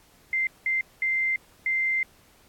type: tone bursts at uneven times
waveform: sine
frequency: 2086 Hz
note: C7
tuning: 6 cents flat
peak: -22 dBFS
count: 4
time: 0.33-0.47 / 0.66-0.81 / 1.02-1.36 / 1.66-2.03 s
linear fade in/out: 2 ms
effects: pink hiss -58 dBFS RMS until 2.48 s + AAC 64 kbps